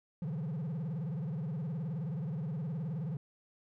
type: tone with vibrato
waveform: triangle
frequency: 155.56 Hz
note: D#3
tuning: in tune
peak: -32 dBFS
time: 0.22-3.17 s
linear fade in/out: 2 ms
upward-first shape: sine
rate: 19 Hz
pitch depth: 250 cents each way
effects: none